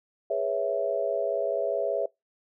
sine chord, C# minor seventh, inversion second, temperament equal, 415.3 / 493.9 / 554.4 / 659.3 Hz, G#4 / B4 / C#5 / E5, 0 / 0 / 0 / 0 cents, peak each -32 / -33 / -29 / -28 dBFS, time 0.3-2.06 s, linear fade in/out 5 ms, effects noise-tail reverb RT60 0.2 s tail -25 dB re dry

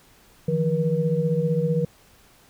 sine tone cluster, 154.8 / 170.2 / 479.9 Hz, D#3 / F3 / B4, -9 / -44 / -50 cents, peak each -24 dBFS, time 0.48-1.85 s, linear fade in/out 5 ms, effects pink hiss -55 dBFS RMS until 2.49 s

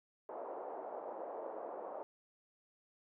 pink band-pass noise, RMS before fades -45 dBFS, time 0.29-2.03 s, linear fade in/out 0 ms, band 450 to 840 Hz, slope 24 dB/octave, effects none

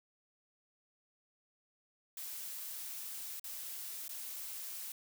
blue noise with dropouts, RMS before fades -44 dBFS, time 2.17-4.92 s, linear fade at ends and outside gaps 2 ms, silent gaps 3.397-3.441 / 4.081-4.092 s, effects none

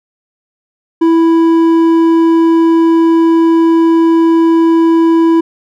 sine tone with hard clipping, 329.6 Hz, E4, in tune, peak -7 dBFS, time 1.01-5.41 s, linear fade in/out 10 ms, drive 6 dB, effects none

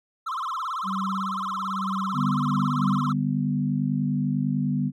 triangle tone with vibrato, 1174.7 Hz, D6, in tune, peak -25 dBFS, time 0.26-3.13 s, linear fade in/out 10 ms, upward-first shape sine, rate 18 Hz, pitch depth 250 cents each way
sine tone with tremolo, 192.7 Hz, G3, 29 cents flat, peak -27 dBFS, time 0.83-3.09 s, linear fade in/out 50 ms, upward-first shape sine, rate 1.1 Hz, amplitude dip 70%
sine chord, G major, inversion second, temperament equal, 146.83 / 196 / 246.9 Hz, D3 / G3 / B3, 0 / 0 / 0 cents, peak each -26 / -27 / -26 dBFS, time 2.13-4.92 s, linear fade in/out 50 ms
effects none

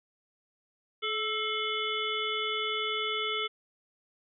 harmonic tone with a mistuned harmonic, 430 Hz, A4, 40 cents flat, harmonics 1 / 3 / 5 / 7 / 8, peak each -36 / -35 / -35 / -35 / -36 dBFS, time 1.02-3.48 s, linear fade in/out 20 ms, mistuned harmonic 3, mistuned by +41 cents, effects none

